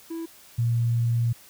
triangle / sine tone pair in turn, 329.6 / 117.44 Hz, E4 / A#2, 0 / +13 cents, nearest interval octave + tritone, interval 1787 cents, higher first, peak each -28 / -20 dBFS, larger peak second, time 0.1-0.26 / 0.58-1.33 s, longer second, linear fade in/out 10 ms, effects white hiss -51 dBFS RMS until 1.49 s

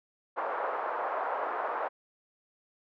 white band-pass noise, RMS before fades -33 dBFS, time 0.36-1.89 s, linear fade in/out 20 ms, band 490 to 1200 Hz, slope 24 dB/octave, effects none

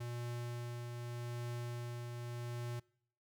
square tone with tremolo, 120 Hz, B2, 49 cents flat, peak -40 dBFS, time 0-2.8 s, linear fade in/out 10 ms, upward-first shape triangle, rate 0.83 Hz, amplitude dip 35%, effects noise-tail reverb RT60 0.6 s tail -24 dB re dry

